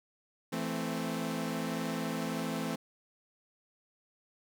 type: chord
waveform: sawtooth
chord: A minor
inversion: second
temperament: equal with one note detuned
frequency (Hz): 166.54 / 220 / 261.6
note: E3 / A3 / C4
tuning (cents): +18 / 0 / 0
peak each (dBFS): -34 / -33 / -33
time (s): 0.52-2.76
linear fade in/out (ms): 10
effects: none